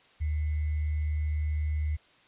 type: tone with sample-and-hold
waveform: sine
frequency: 76 Hz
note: D#2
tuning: 40 cents flat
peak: -26 dBFS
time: 0.2-1.97 s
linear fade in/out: 20 ms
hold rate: 2100 Hz
effects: white hiss -60 dBFS RMS until 2.27 s + resampled to 8000 Hz